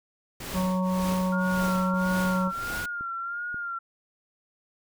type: noise with tremolo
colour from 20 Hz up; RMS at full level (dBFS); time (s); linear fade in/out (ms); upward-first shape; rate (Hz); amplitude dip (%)
pink; -34; 0.4-2.86; 5; triangle; 1.8; 95
type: harmonic tone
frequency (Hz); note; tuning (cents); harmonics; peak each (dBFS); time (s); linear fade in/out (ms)
185; F#3; 0; 1 / 3 / 5 / 6; -24 / -32 / -34 / -36; 0.53-2.52; 50
type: tone with vibrato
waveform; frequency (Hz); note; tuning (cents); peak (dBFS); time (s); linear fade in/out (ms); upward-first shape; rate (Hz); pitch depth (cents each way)
sine; 1396.9; F6; 0; -30; 1.32-3.79; 10; sine; 1.5; 50
type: click train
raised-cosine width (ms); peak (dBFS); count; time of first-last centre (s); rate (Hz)
3; -31; 4; 1.94-3.544; 1.87
effects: none